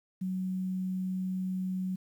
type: tone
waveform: sine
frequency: 186.2 Hz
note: F#3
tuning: 11 cents sharp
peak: -30 dBFS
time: 0.21-1.96 s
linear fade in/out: 10 ms
effects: 10-bit